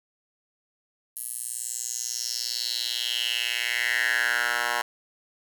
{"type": "tone with high-pass filter sweep", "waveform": "10% pulse", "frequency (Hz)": 120, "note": "B2", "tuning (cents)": -49, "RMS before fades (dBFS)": -28, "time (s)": [1.16, 4.82], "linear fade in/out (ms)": 5, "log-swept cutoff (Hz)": [11000, 1100], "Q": 4.3, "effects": []}